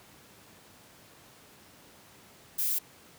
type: noise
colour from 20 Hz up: violet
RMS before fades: -29 dBFS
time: 2.58-2.79 s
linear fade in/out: 10 ms
effects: pink hiss -55 dBFS RMS until 3.18 s + high-pass 100 Hz 12 dB/octave